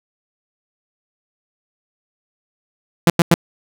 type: tone bursts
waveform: sawtooth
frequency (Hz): 170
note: F3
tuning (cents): -46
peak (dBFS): -4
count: 3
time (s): 3.07-3.341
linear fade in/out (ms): 2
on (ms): 29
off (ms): 92
effects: none